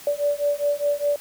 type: beating tone pair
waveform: sine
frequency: 577 / 581.9 Hz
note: D5 / D5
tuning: -31 / -16 cents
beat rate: 4.9 Hz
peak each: -23 dBFS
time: 0.07-1.16 s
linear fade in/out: 2 ms
effects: white hiss -43 dBFS RMS until 1.2 s